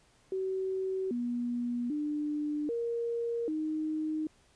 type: tone with pitch steps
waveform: sine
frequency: 379.4 / 241.3 / 297.7 / 467.8 / 310.8 Hz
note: F#4 / B3 / D4 / A#4 / D#4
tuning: +43 / -40 / +24 / +6 / -2 cents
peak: -30 dBFS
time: 0.32-4.27 s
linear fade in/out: 2 ms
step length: 790 ms
effects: pink hiss -65 dBFS RMS until 4.55 s + resampled to 22050 Hz